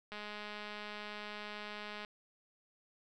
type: click train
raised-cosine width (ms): 0.3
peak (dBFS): -29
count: 404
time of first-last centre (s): 0.12-2.048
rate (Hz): 209
effects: none